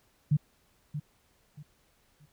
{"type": "tone with echo", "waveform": "sine", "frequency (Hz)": 148.4, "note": "D3", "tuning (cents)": 18, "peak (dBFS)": -20, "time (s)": [0.31, 0.37], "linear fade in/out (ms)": 10, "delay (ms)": 630, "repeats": 3, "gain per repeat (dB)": -11, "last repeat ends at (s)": 2.26, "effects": ["pink hiss -68 dBFS RMS until 2.32 s"]}